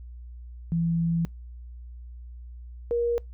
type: tone pair in turn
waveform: sine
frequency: 167.3 / 473.2 Hz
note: E3 / A#4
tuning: +26 / +26 cents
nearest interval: octave + tritone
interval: 1800 cents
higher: second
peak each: -22 dBFS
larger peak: neither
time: 0.72-1.25 / 2.91-3.18 s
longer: first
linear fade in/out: 0 ms
effects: noise-tail reverb RT60 0.2 s tail -26 dB re dry + added 60 Hz sine -39 dBFS peak until 3.33 s